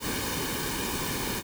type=noise with comb filter; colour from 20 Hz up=pink; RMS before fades=-31 dBFS; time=0-1.43 s; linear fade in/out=50 ms; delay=1.5 ms; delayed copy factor=-0.65; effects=none